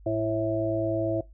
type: harmonic tone with a mistuned harmonic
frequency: 109 Hz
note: A2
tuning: 16 cents flat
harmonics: 1 / 3 / 5 / 6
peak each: -32 / -28 / -31 / -28 dBFS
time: 0.06-1.21 s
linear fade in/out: 5 ms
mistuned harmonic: 3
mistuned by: +28 cents
effects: noise-tail reverb RT60 0.2 s tail -22 dB re dry + added 50 Hz sine -47 dBFS peak until 1.33 s